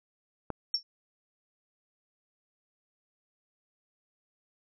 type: click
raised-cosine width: 1 ms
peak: -19 dBFS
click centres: 0.503 s
type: tone with exponential decay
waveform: sine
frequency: 5460 Hz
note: F8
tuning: 40 cents flat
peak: -21 dBFS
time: 0.74-0.83 s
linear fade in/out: 2 ms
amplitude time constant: 19 ms
effects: none